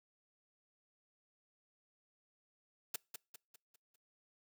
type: noise with echo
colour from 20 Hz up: white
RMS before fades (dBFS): -38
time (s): 2.94-2.96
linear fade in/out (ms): 5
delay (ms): 200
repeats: 5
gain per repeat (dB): -7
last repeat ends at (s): 3.96
effects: noise-tail reverb RT60 0.3 s tail -26 dB re dry